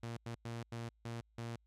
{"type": "tone bursts at uneven times", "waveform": "sawtooth", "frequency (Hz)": 116.54, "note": "A#2", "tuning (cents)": 0, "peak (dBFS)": -37, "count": 6, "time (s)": [[0.03, 0.17], [0.26, 0.35], [0.45, 0.63], [0.72, 0.89], [1.05, 1.21], [1.38, 1.56]], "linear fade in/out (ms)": 5, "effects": ["added 54 Hz sine -69 dBFS peak until 1.66 s", "low-pass 9000 Hz 12 dB/octave"]}